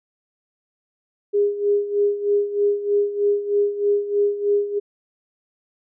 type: tone with tremolo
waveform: sine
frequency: 408.6 Hz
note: G#4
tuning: 28 cents flat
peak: -14 dBFS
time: 1.33-4.8 s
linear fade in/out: 20 ms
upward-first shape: sine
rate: 3.2 Hz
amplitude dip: 75%
effects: none